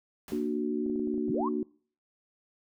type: noise with exponential decay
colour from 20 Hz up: pink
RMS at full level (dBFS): -44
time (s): 0.28-0.67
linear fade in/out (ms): 1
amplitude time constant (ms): 84
type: chord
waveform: sine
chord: Bb augmented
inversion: none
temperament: equal with one note detuned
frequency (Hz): 233.1 / 297.1 / 370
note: Bb3 / D4 / F#4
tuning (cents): 0 / +20 / 0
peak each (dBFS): -32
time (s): 0.32-1.63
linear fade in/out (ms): 2
type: clicks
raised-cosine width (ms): 2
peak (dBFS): -35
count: 10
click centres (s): 0.863 / 0.899 / 0.958 / 0.996 / 1.074 / 1.142 / 1.179 / 1.283 / 1.345 / 1.406
type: linear sweep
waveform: sine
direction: up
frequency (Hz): 98.3 to 1161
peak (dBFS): -30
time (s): 1.29-1.49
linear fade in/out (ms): 10
effects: noise-tail reverb RT60 0.5 s tail -26 dB re dry